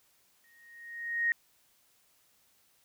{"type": "tone with exponential growth", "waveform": "sine", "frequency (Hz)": 1868, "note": "A#6", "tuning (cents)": 3, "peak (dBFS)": -23, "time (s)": [0.44, 1.32], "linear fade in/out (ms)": 1, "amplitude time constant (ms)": 190, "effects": ["white hiss -68 dBFS RMS until 2.84 s"]}